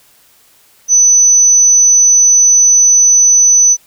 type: tone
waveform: sine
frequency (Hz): 6000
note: F#8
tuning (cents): +23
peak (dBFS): -4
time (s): 0.88-3.77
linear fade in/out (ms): 50
effects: white hiss -48 dBFS RMS until 3.86 s